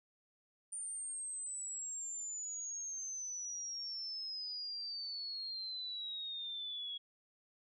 sine exponential sweep, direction down, 9110 to 3322 Hz, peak -40 dBFS, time 0.72-6.98 s, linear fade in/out 10 ms, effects none

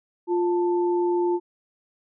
sine tone pair together, 350.8 / 884 Hz, F4 / A5, +8 / +8 cents, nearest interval octave + major third, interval 1600 cents, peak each -20 / -29 dBFS, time 0.27-1.4 s, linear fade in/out 50 ms, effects none

